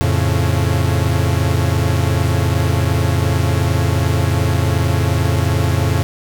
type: chord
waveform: 45% pulse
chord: F augmented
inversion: none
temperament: equal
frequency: 87.31 / 110 / 138.59 Hz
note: F2 / A2 / C#3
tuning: 0 / 0 / 0 cents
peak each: -17 / -18 / -19 dBFS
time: 0.01-6.03 s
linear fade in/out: 0 ms
effects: none